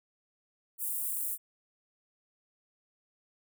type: high-pass noise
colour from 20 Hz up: white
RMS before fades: -34 dBFS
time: 0.78-1.38 s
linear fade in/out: 50 ms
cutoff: 8400 Hz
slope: 48 dB/octave
effects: none